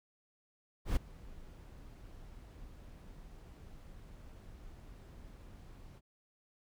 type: noise with ADSR envelope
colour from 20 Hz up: brown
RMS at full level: -29 dBFS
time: 0.85-6.01 s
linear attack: 110 ms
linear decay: 15 ms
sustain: -23 dB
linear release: 39 ms
effects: none